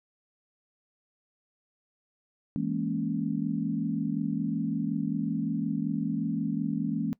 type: chord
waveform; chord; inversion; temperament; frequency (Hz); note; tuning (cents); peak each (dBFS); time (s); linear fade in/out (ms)
sine; A# half-diminished seventh; second; equal; 164.81 / 207.7 / 233.1 / 277.2; E3 / G#3 / A#3 / C#4; 0 / 0 / 0 / 0; -33 / -32 / -32 / -32; 2.56-7.13; 0
effects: noise-tail reverb RT60 0.1 s tail -20 dB re dry